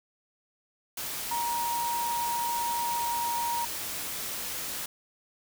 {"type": "tone in noise", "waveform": "sine", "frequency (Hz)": 944, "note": "A#5", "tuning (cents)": 22, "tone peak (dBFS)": -28, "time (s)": [1.31, 3.65], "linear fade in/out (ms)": 5, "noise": "white", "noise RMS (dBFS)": -35, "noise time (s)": [0.97, 4.86], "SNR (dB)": 4, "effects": []}